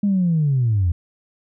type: linear sweep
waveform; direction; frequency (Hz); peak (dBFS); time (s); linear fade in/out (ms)
sine; down; 207.4 to 81; -14; 0.03-0.92; 5
effects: tanh soft clip ceiling -11 dBFS